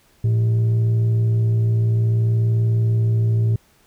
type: tone with frequency modulation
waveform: sine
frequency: 111.7 Hz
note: A2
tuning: 27 cents sharp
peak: -13 dBFS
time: 0.24-3.56 s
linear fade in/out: 5 ms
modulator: 284 Hz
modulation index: 0.21
effects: tanh soft clip ceiling -12 dBFS + pink hiss -57 dBFS RMS until 3.86 s